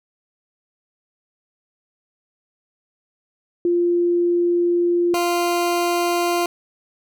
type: tone pair in turn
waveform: sine / 20% pulse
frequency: 347.8 / 347.8 Hz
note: F4 / F4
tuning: -7 / -7 cents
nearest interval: unison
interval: 0 cents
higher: neither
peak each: -15 / -13 dBFS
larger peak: second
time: 3.65-5.14 / 5.14-6.46 s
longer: first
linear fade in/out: 2 ms
effects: none